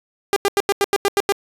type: tone bursts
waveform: sawtooth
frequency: 400.9 Hz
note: G4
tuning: 39 cents sharp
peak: -10 dBFS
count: 9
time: 0.33-1.323 s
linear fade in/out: 0 ms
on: 33 ms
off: 87 ms
effects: resampled to 32000 Hz